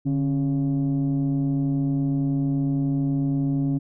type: tone pair together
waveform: sine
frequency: 145.3 / 274.3 Hz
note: D3 / C#4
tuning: -18 / -18 cents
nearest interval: major seventh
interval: 1100 cents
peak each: -21 dBFS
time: 0.05-3.79 s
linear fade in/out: 20 ms
effects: tanh soft clip ceiling -17 dBFS